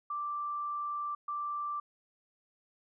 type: tone bursts at uneven times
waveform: sine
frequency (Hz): 1174.7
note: D6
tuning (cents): 0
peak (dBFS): -33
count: 2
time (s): 0.1-1.15 / 1.28-1.8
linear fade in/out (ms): 5
effects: none